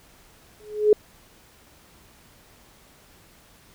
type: tone with exponential growth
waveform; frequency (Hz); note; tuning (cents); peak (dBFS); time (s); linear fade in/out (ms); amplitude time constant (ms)
sine; 422.4; G#4; +29; -9; 0.6-0.93; 2; 71
effects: pink hiss -54 dBFS RMS until 3.74 s